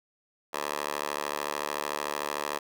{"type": "tone with high-pass filter", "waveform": "10% pulse", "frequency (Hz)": 73.42, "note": "D2", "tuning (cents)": 0, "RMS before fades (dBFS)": -33, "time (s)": [0.53, 2.59], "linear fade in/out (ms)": 10, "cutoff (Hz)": 710, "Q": 1.6, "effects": []}